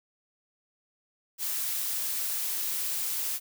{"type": "noise", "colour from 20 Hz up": "blue", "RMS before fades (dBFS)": -31, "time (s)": [1.38, 3.4], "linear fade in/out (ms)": 50, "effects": []}